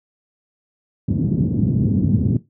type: band-pass noise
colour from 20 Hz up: pink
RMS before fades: -18 dBFS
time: 1.08-2.37 s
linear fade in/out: 2 ms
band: 100 to 260 Hz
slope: 24 dB/octave
effects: noise-tail reverb RT60 0.2 s tail -17 dB re dry